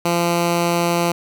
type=tone; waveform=10% pulse; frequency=171.7 Hz; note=F3; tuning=29 cents flat; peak=-8 dBFS; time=0.05-1.12 s; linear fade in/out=5 ms; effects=none